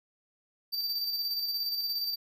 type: tone with tremolo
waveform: square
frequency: 4652 Hz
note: D8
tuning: 17 cents flat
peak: -29 dBFS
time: 0.72-2.16 s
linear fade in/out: 20 ms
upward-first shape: square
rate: 17 Hz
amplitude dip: 35%
effects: none